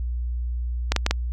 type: clicks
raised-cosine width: 0.2 ms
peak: -3 dBFS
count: 4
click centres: 0.92 / 0.963 / 1.064 / 1.11 s
effects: added 60 Hz sine -24 dBFS peak until 1.32 s